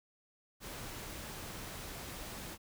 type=noise; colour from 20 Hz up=pink; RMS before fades=-45 dBFS; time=0.6-2.58 s; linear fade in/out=50 ms; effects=none